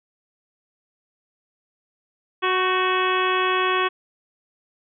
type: harmonic tone with a mistuned harmonic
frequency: 370 Hz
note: F#4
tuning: in tune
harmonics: 1 / 2 / 3 / 4 / 5 / 6 / 7 / 8 / 9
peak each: -24 / -31 / -22 / -29 / -29 / -34 / -28 / -35 / -31 dBFS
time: 2.42-3.89 s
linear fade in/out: 20 ms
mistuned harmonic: 4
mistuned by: +44 cents
effects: none